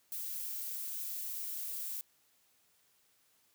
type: noise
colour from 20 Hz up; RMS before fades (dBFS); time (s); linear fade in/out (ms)
violet; -40; 0.12-2.01; 0
effects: white hiss -71 dBFS RMS until 3.54 s + high-pass 60 Hz 12 dB/octave